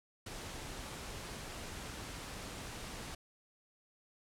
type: noise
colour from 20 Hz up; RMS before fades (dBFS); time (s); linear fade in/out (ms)
pink; -45; 0.26-3.15; 5
effects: low-pass 10000 Hz 12 dB/octave